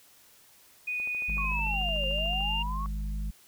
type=tone with pitch glide; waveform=sine; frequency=2477 to 2796 Hz; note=D#7 to F7; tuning=-8 to +1 cents; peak=-29 dBFS; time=0.87-2.63 s; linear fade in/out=10 ms; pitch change=+209 cents; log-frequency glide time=1.41-1.8 s
type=click train; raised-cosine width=1 ms; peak=-35 dBFS; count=20; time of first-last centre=1-2.407 s; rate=13.5 Hz
type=harmonic tone; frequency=51 Hz; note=G#1; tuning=31 cents flat; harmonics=1 / 3 / 4; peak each=-30 / -42 / -43 dBFS; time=1.28-3.31 s; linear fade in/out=10 ms
type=linear two-way sweep; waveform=sine; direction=down then up; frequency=1126 to 523.3 to 1126 Hz; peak=-34 dBFS; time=1.38-2.86 s; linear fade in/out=0 ms; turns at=2.07 s
effects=white hiss -58 dBFS RMS until 3.47 s